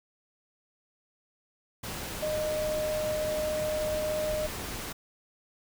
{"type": "tone in noise", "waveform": "sine", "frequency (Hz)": 614, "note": "D#5", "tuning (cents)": -23, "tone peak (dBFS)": -28, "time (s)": [2.22, 4.47], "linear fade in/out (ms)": 10, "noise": "pink", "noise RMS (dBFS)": -37, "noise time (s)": [1.83, 4.93], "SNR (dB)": 6, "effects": []}